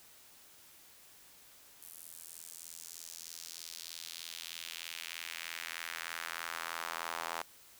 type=tone with high-pass filter sweep; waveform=sawtooth; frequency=83.2 Hz; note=E2; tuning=17 cents sharp; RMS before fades=-44 dBFS; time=1.82-7.42 s; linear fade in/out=5 ms; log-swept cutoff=11000 to 890 Hz; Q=1.6; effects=white hiss -59 dBFS RMS until 7.79 s